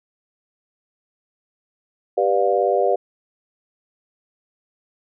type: chord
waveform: sine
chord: G dominant seventh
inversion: none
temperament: just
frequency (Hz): 392 / 490 / 588 / 705.6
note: G4 / B4 / D5 / F5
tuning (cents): 0 / -14 / +2 / +18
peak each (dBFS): -21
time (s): 2.17-2.96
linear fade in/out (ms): 10
effects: none